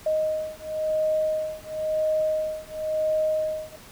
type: beating tone pair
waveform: sine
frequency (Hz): 622.3 / 623.26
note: D#5 / D#5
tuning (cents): 0 / +3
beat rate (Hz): 0.96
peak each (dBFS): -26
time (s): 0.06-3.76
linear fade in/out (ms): 5
effects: pink hiss -47 dBFS RMS until 3.91 s